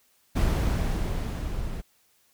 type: noise with level ramp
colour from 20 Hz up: brown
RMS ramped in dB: -21 to -34 dBFS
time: 0.35-1.82 s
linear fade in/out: 20 ms
effects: white hiss -65 dBFS RMS until 2.33 s